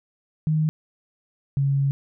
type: tone pair in turn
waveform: sine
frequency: 155.56 / 138.59 Hz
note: D#3 / C#3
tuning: 0 / 0 cents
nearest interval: major second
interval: 200 cents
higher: first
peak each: -18 dBFS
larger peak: neither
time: 0.47-0.69 / 1.57-1.91 s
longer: second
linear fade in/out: 0 ms
effects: none